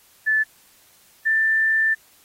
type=tone pair in turn; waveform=sine; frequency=1745 / 1775.5 Hz; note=A6 / A6; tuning=-15 / +15 cents; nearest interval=unison; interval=30 cents; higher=second; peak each=-16 / -16 dBFS; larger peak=neither; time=0.26-0.44 / 1.25-1.95 s; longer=second; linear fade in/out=20 ms; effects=white hiss -55 dBFS RMS until 2.24 s + AAC 48 kbps